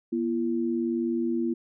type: tone pair together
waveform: sine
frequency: 240 / 338.8 Hz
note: B3 / E4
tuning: -49 / +48 cents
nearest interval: tritone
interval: 597 cents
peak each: -27 dBFS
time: 0.12-1.54 s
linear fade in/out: 10 ms
effects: none